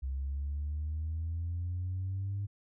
sine exponential sweep, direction up, 65.7 to 101.5 Hz, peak -31 dBFS, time 0.02-2.47 s, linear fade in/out 20 ms, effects tanh soft clip ceiling -29 dBFS

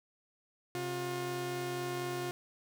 sawtooth tone pair together, 133.5 / 356.4 Hz, C3 / F4, +35 / +35 cents, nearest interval octave + perfect fourth, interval 1700 cents, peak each -37 / -32 dBFS, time 0.75-2.31 s, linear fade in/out 0 ms, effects none

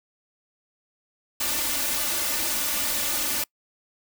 white noise with comb filter, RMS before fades -26 dBFS, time 1.4-3.44 s, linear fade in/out 5 ms, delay 3.4 ms, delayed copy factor +1, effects noise-tail reverb RT60 0.1 s tail -25 dB re dry

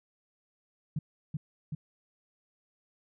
sine tone with echo, 151.7 Hz, D#3, 44 cents flat, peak -28 dBFS, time 0.96-0.99 s, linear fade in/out 5 ms, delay 380 ms, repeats 2, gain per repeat -2 dB, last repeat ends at 1.75 s, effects none

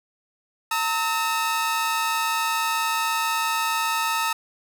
sawtooth tone pair together, 910 / 1286.9 Hz, A#5 / E6, -42 / -42 cents, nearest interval tritone, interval 600 cents, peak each -21 dBFS, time 0.71-4.33 s, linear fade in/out 5 ms, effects none

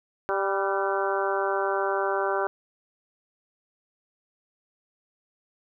harmonic tone with a mistuned harmonic, 196.2 Hz, G3, 2 cents sharp, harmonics 2 / 3 / 4 / 5 / 6 / 7 / 8, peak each -28 / -30 / -31 / -32 / -33 / -33 / -34 dBFS, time 0.29-2.47 s, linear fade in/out 0 ms, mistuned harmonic 8, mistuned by -54 cents, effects none

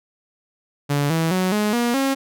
sawtooth tone with pitch steps, 143.6 / 163.06 / 185.15 / 210.2 / 238.7 / 271.1 Hz, D3 / E3 / F#3 / G#3 / A#3 / C#4, -39 / -19 / +1 / +21 / +41 / -38 cents, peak -14 dBFS, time 0.89-2.15 s, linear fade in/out 20 ms, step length 210 ms, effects none

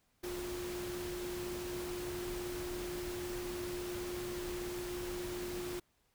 sine tone in noise, 355.9 Hz, F4, 33 cents sharp, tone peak -39 dBFS, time 0.23-5.8 s, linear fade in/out 10 ms, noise pink, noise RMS -45 dBFS, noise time 0.23-5.8 s, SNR +3 dB, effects pink hiss -75 dBFS RMS until 6.14 s

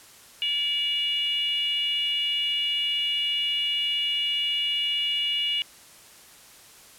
sine tone with frequency modulation, 2871 Hz, F7, 47 cents sharp, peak -23 dBFS, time 0.42-5.62 s, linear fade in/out 0 ms, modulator 573 Hz, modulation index 0.59, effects white hiss -50 dBFS RMS until 6.98 s + low-pass 12000 Hz 12 dB/octave

